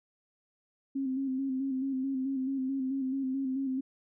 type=tone with vibrato; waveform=sine; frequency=266.2 Hz; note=C4; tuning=30 cents sharp; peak=-29 dBFS; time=0.95-3.81 s; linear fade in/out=10 ms; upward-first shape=square; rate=4.6 Hz; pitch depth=37 cents each way; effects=none